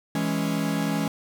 45% pulse chord, C# minor, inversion first, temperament equal, 164.81 / 207.7 / 277.2 Hz, E3 / G#3 / C#4, 0 / 0 / 0 cents, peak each -28 dBFS, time 0.15-1.08 s, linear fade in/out 2 ms, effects none

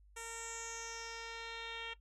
10% pulse tone with low-pass filter sweep, 458.8 Hz, A#4, 28 cents flat, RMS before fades -45 dBFS, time 0.16-1.94 s, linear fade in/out 10 ms, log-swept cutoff 9100 to 3200 Hz, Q 5.1, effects noise-tail reverb RT60 0.1 s tail -17 dB re dry + added 50 Hz sine -60 dBFS peak until 2 s

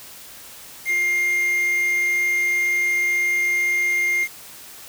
triangle tone with quantisation, 2117 Hz, C7, 20 cents sharp, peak -16 dBFS, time 0.85-4.28 s, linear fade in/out 50 ms, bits 6, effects white hiss -41 dBFS RMS until 4.88 s

